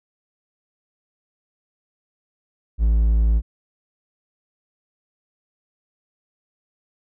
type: tone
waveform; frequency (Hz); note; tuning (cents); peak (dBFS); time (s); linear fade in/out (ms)
triangle; 55.3; A1; +9; -12; 2.78-3.42; 50
effects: none